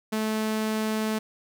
sawtooth tone, 217.5 Hz, A3, 20 cents flat, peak -21 dBFS, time 0.12-1.19 s, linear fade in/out 10 ms, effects none

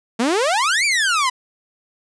sawtooth exponential two-way sweep, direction up then down, 217.3 to 2407 to 974 Hz, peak -12 dBFS, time 0.19-1.3 s, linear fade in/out 10 ms, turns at 0.85 s, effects resampled to 22050 Hz + 9-bit

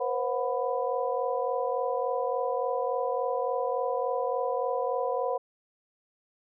sine tone cluster, 483.5 / 527 / 730 / 994 Hz, B4 / C5 / F#5 / B5, -37 / +12 / -24 / +11 cents, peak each -31 / -30 / -33 / -34 dBFS, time 0-5.38 s, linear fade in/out 10 ms, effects none

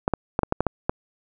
clicks, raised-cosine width 1 ms, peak -6 dBFS, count 8, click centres 0.079 / 0.137 / 0.391 / 0.433 / 0.524 / 0.606 / 0.667 / 0.895 s, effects none

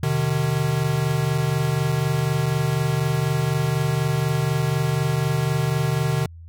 square tone pair together, 127.7 / 151.76 Hz, C3 / D#3, -42 / -43 cents, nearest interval minor third, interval 299 cents, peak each -23 dBFS, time 0.03-6.26 s, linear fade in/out 2 ms, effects added 83 Hz sine -38 dBFS peak until 6.48 s

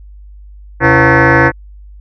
sine tone with frequency modulation, 694 Hz, F5, 11 cents flat, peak -4 dBFS, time 0.8-1.52 s, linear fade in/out 50 ms, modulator 206 Hz, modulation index 5.9, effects tanh soft clip ceiling 0 dBFS + added 50 Hz sine -32 dBFS peak until 2 s

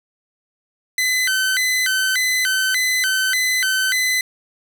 sawtooth tone with vibrato, 1757 Hz, A6, 3 cents flat, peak -13 dBFS, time 0.98-4.21 s, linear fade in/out 2 ms, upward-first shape square, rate 1.7 Hz, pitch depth 240 cents each way, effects none

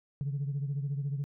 sine beating tone pair, 139.1 / 153.1 Hz, C#3 / D#3, +6 / -28 cents, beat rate 14 Hz, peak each -30 / -37 dBFS, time 0.21-1.24 s, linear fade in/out 0 ms, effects tanh soft clip ceiling -26 dBFS

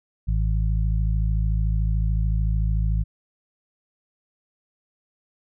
harmonic tone, 53.6 Hz, A1, 45 cents flat, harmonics 1 / 2 / 3, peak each -20 / -26 / -30 dBFS, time 0.27-3.04 s, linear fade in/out 20 ms, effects none

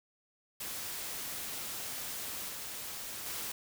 white noise with level steps, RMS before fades -40 / -42 / -39 dBFS, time 0.6-3.52 s, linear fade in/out 5 ms, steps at 2.49 / 3.26 s, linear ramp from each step 2 ms, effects none

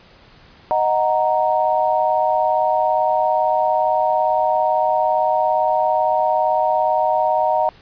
sine chord, D# minor, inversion none, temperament equal, 622.3 / 740 / 932.3 Hz, D#5 / F#5 / A#5, 0 / 0 / 0 cents, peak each -19 dBFS, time 0.71-7.69 s, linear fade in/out 0 ms, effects pink hiss -48 dBFS RMS until 7.81 s + resampled to 11025 Hz

